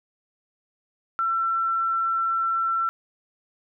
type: tone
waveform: sine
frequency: 1346 Hz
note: E6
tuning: 36 cents sharp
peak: -21 dBFS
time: 1.19-2.89 s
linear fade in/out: 0 ms
effects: none